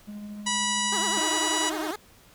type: tone with tremolo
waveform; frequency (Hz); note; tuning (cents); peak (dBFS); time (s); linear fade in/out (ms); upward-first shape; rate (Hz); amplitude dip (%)
triangle; 207.7; G#3; 0; -32; 0.07-1.21; 20; triangle; 13; 35
type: harmonic tone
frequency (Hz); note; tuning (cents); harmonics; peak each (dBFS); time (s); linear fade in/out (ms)
976; B5; -21; 1 / 2 / 3 / 4 / 5 / 6 / 7 / 8 / 9 / 10; -30 / -32 / -31 / -33 / -38 / -35 / -33 / -36 / -40 / -38; 0.46-1.7; 10
type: tone with vibrato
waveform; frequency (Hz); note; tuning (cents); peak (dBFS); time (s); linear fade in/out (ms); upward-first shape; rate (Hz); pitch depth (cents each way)
15% pulse; 370; F#4; 0; -25; 0.92-1.96; 5; triangle; 10; 290
type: tone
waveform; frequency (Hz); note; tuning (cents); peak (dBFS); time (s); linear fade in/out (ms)
sawtooth; 311.1; D#4; 0; -27; 1.17-1.91; 0
effects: pink hiss -55 dBFS RMS until 2.34 s